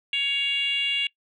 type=tone with frequency modulation; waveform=sine; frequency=2800 Hz; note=F7; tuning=4 cents sharp; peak=-21 dBFS; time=0.13-1.07 s; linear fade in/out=2 ms; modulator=562 Hz; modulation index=0.88; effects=noise-tail reverb RT60 0.1 s tail -23 dB re dry + tanh soft clip ceiling -17 dBFS